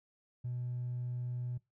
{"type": "tone with hard clipping", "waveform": "sine", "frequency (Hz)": 123.1, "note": "B2", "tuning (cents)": -5, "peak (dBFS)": -36, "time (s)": [0.44, 1.58], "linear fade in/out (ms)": 10, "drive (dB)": 1, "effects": ["noise-tail reverb RT60 0.2 s tail -21 dB re dry"]}